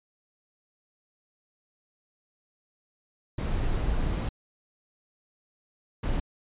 brown noise bursts at uneven times, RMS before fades -27 dBFS, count 2, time 3.38-4.29 / 6.03-6.2 s, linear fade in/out 5 ms, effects resampled to 8000 Hz

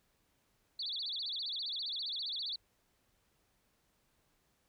sine tone with vibrato, 3939 Hz, B7, 5 cents flat, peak -36 dBFS, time 0.79-2.56 s, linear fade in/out 5 ms, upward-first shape sine, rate 15 Hz, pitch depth 280 cents each way, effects pink hiss -75 dBFS RMS until 4.68 s

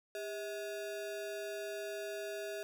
square ring-modulated tone, 523.3 Hz, C5, in tune, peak -37 dBFS, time 0.15-2.63 s, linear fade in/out 0 ms, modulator 120 Hz, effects none

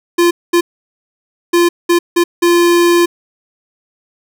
square tone bursts at uneven times, 345.7 Hz, F4, 18 cents flat, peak -8 dBFS, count 6, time 0.18-0.31 / 0.53-0.61 / 1.53-1.69 / 1.89-1.99 / 2.16-2.24 / 2.42-3.06 s, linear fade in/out 10 ms, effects none

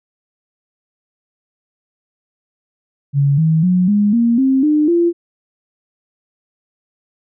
sine tone with pitch steps, 140.8 / 159.88 / 181.54 / 206.1 / 234.1 / 265.8 / 301.8 / 342.7 Hz, C#3 / D#3 / F#3 / G#3 / A#3 / C4 / D4 / F4, +27 / +47 / -33 / -13 / +8 / +27 / +47 / -33 cents, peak -10 dBFS, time 3.13-5.13 s, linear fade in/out 50 ms, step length 250 ms, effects none

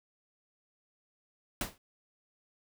pink noise with exponential decay, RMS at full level -30 dBFS, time 1.61-1.78 s, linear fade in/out 2 ms, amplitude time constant 35 ms, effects none

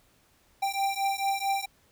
square beating tone pair, 784 / 788.5 Hz, G5 / G5, 0 / +10 cents, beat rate 4.5 Hz, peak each -30 dBFS, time 0.62-1.66 s, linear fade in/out 10 ms, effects pink hiss -64 dBFS RMS until 1.91 s

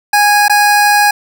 25% pulse tone with dropouts, 826 Hz, G#5, 10 cents flat, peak -3 dBFS, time 0.13-1.11 s, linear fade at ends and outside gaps 5 ms, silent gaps 0.482-0.496 s, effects none

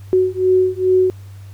sine beating tone pair, 370 / 372.4 Hz, F#4 / F#4, 0 / +11 cents, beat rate 2.4 Hz, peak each -15 dBFS, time 0.13-1.1 s, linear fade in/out 0 ms, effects added 98 Hz sine -33 dBFS peak until 1.53 s + pink hiss -51 dBFS RMS until 1.53 s

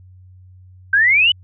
sine exponential sweep, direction up, 1549 to 3038 Hz, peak -10 dBFS, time 0.93-1.32 s, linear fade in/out 5 ms, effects added 92 Hz sine -41 dBFS peak until 1.43 s

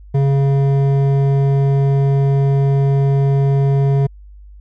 sine tone with hard clipping, 138.2 Hz, C#3, 5 cents flat, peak -13 dBFS, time 0.14-4.07 s, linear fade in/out 10 ms, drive 10 dB, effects added 50 Hz sine -36 dBFS peak until 4.6 s

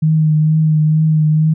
sine tone with vibrato, 155.56 Hz, D#3, in tune, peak -9 dBFS, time 0.02-1.54 s, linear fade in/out 10 ms, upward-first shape triangle, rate 2.2 Hz, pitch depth 27 cents each way, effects none

